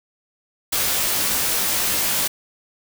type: noise with comb filter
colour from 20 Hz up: white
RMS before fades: -21 dBFS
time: 0.72-2.28 s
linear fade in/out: 10 ms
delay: 18 ms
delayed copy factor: -0.95
effects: none